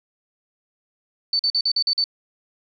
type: tone bursts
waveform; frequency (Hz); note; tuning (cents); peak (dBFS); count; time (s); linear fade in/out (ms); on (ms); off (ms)
sine; 4524; C#8; +34; -17; 7; 1.33-2.041; 2; 63; 45
effects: none